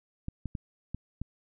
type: clicks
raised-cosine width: 5 ms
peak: -22 dBFS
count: 5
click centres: 0.284 / 0.457 / 0.552 / 0.946 / 1.216 s
effects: none